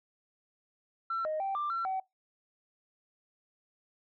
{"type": "tone with pitch steps", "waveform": "sine", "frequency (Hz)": [1347, 621, 780, 1184, 1355, 760], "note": ["E6", "D#5", "G5", "D6", "E6", "F#5"], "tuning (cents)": [37, -3, -9, 14, 47, 46], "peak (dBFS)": -29, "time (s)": [1.1, 2], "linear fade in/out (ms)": 5, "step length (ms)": 150, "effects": ["noise-tail reverb RT60 0.2 s tail -24 dB re dry", "tanh soft clip ceiling -27 dBFS"]}